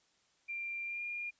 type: tone with pitch glide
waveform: sine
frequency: 2376 to 2412 Hz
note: D7 to D7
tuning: +20 to +46 cents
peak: -37 dBFS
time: 0.48-1.31 s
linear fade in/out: 20 ms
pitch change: +26 cents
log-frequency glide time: 0.85-1.02 s
effects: white hiss -72 dBFS RMS until 1.39 s + resampled to 16000 Hz